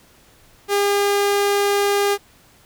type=tone; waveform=sawtooth; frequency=404.2 Hz; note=G#4; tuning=47 cents flat; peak=-12 dBFS; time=0.68-2.18 s; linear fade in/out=50 ms; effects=pink hiss -52 dBFS RMS until 2.65 s